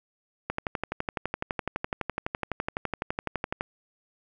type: click train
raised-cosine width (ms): 0.5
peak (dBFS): -13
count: 38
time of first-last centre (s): 0.5-3.609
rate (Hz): 11.9
effects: none